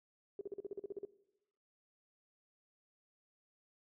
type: tone bursts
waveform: sine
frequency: 399.9 Hz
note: G4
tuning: 35 cents sharp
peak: -39 dBFS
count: 11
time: 0.39-1.051 s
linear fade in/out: 2 ms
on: 21 ms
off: 43 ms
effects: noise-tail reverb RT60 1.0 s tail -21 dB re dry